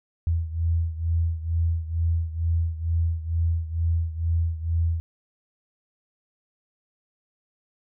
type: beating tone pair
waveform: sine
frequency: 82.41 / 84.61 Hz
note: E2 / E2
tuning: 0 / +46 cents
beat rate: 2.2 Hz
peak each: -23 / -27 dBFS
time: 0.27-5 s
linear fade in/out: 0 ms
effects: none